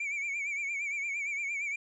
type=tone with vibrato; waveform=triangle; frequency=2294 Hz; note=D7; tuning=41 cents flat; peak=-30 dBFS; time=0-1.76 s; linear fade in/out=5 ms; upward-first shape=sine; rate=8.7 Hz; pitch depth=78 cents each way; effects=resampled to 22050 Hz